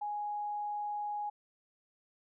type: tone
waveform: sine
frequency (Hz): 830.6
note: G#5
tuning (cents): 0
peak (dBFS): -34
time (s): 0.01-1.3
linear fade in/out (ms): 10
effects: none